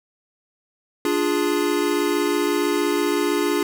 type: chord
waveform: square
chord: D diminished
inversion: none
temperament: equal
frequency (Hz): 293.7 / 349.2 / 415.3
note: D4 / F4 / Ab4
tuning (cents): 0 / 0 / 0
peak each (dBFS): -24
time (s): 1.05-3.63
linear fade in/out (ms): 2
effects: none